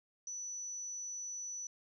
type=tone; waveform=sine; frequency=5950 Hz; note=F#8; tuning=9 cents sharp; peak=-40 dBFS; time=0.27-1.67 s; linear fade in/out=2 ms; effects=none